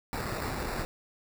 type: noise with sample-and-hold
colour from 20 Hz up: pink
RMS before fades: -34 dBFS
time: 0.13-0.85 s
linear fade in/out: 0 ms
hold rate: 3150 Hz
effects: none